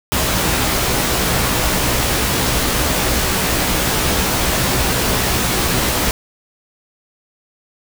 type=noise with comb filter; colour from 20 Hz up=pink; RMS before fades=-17 dBFS; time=0.12-6.11 s; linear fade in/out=0 ms; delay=16 ms; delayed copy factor=+0.55; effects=none